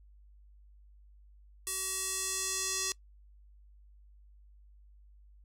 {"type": "tone with band-pass filter sweep", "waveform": "square", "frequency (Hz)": 380, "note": "F#4", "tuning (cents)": 46, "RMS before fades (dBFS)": -35, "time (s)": [1.67, 2.92], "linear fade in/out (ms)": 0, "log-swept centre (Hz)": [9500, 6300], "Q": 1.9, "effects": ["noise-tail reverb RT60 0.1 s tail -22 dB re dry", "added 50 Hz sine -55 dBFS peak until 5.44 s"]}